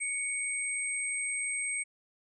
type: tone pair together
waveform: sine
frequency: 2233 / 8372 Hz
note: C#7 / C9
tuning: +12 / 0 cents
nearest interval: octave + major seventh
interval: 2288 cents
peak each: -34 / -33 dBFS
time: 0-1.84 s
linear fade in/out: 20 ms
effects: none